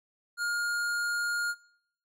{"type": "tone", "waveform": "square", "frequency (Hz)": 1419, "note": "F6", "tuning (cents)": 27, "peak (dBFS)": -29, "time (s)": [0.37, 1.55], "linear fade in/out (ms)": 50, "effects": ["noise-tail reverb RT60 0.7 s tail -23 dB re dry", "low-pass 12000 Hz 12 dB/octave"]}